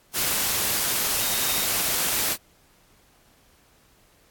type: tone in noise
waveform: sine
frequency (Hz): 3724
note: A#7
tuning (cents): -2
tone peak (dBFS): -34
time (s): 1.18-1.67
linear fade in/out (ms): 50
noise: white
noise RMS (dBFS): -24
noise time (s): 0.13-2.37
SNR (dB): -13
effects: pink hiss -59 dBFS RMS until 4.3 s + AAC 64 kbps